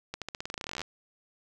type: accelerating click train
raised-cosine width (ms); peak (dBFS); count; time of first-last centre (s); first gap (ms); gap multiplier
0.2; -18; 21; 0.14-0.816; 77; 0.9
effects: none